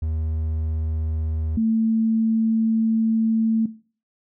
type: tone pair in turn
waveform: triangle / sine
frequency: 79 / 223.4 Hz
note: D#2 / A3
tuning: +27 / +27 cents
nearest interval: octave + tritone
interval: 1800 cents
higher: second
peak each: -20 / -17 dBFS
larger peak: second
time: 0.02-1.57 / 1.57-3.66 s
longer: second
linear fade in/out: 5 ms
effects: noise-tail reverb RT60 0.4 s tail -17 dB re dry